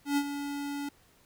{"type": "tone with ADSR envelope", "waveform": "square", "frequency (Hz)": 285.1, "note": "C#4", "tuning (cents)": 49, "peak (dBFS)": -24, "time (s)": [0.05, 0.89], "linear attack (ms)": 120, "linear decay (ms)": 60, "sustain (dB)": -10, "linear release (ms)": 5, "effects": ["pink hiss -63 dBFS RMS until 1.25 s"]}